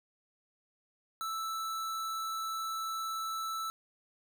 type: tone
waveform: square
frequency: 1318.5 Hz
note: E6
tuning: in tune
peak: -35 dBFS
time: 1.21-3.7 s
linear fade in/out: 0 ms
effects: none